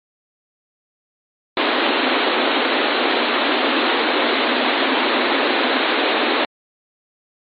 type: band-pass noise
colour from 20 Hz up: pink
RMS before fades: -18 dBFS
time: 1.57-6.45 s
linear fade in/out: 2 ms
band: 240 to 4100 Hz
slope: 96 dB/octave
effects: MP3 32 kbps